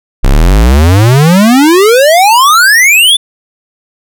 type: exponential sweep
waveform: square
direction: up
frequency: 30.06 to 3569 Hz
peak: -3 dBFS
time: 0.23-3.17 s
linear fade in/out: 10 ms
effects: none

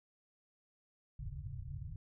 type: low-pass noise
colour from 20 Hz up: white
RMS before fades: -44 dBFS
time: 1.19-1.96 s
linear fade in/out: 2 ms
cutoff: 150 Hz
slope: 96 dB/octave
effects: none

